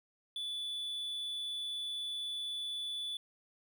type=tone; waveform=triangle; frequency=3464 Hz; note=A7; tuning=28 cents flat; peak=-35 dBFS; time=0.36-3.17 s; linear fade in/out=2 ms; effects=none